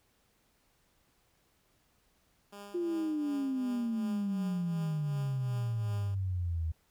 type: tone with tremolo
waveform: 10% pulse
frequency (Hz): 202.5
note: G#3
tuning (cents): -43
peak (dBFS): -36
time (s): 2.52-6.15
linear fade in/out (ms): 10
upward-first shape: triangle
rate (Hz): 2.7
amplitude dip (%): 70
type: exponential sweep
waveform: sine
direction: down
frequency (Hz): 355.4 to 78.8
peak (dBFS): -30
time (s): 2.74-6.72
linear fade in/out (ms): 10
effects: pink hiss -71 dBFS RMS until 6.9 s